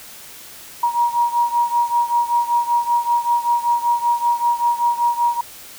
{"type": "beating tone pair", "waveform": "sine", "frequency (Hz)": [949, 954.2], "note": ["A#5", "A#5"], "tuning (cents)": [31, 40], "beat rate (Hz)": 5.2, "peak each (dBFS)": [-17, -20], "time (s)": [0.83, 5.41], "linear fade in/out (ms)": 5, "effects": ["white hiss -39 dBFS RMS until 5.78 s"]}